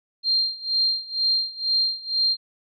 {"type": "tone with tremolo", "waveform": "sine", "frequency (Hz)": 4186, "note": "C8", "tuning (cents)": 0, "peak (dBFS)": -17, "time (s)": [0.23, 2.37], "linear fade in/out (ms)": 50, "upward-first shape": "sine", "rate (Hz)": 2.1, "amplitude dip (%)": 90, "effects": []}